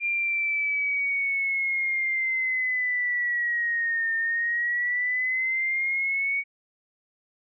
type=linear two-way sweep; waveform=sine; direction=down then up; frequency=2396 to 1814 to 2243 Hz; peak=-23 dBFS; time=0-6.44 s; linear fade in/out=50 ms; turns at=4.15 s; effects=none